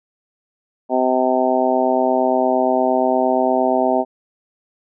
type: harmonic tone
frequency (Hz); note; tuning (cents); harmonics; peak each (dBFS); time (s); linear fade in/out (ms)
128.6; C3; -30; 2 / 3 / 4 / 5 / 6 / 7; -21 / -22 / -24 / -18 / -21 / -24; 0.89-4.05; 50
effects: none